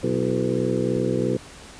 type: harmonic tone with a mistuned harmonic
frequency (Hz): 62.9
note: B1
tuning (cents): +32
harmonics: 2 / 3 / 4 / 5 / 6 / 7 / 8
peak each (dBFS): -28 / -28 / -28 / -28 / -28 / -28 / -28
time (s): 0.03-1.37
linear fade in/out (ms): 5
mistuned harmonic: 5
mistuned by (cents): +94
effects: pink hiss -43 dBFS RMS until 1.79 s + resampled to 22050 Hz